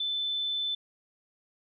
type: tone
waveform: sine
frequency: 3520 Hz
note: A7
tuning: in tune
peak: -28 dBFS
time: 0-0.75 s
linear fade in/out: 5 ms
effects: none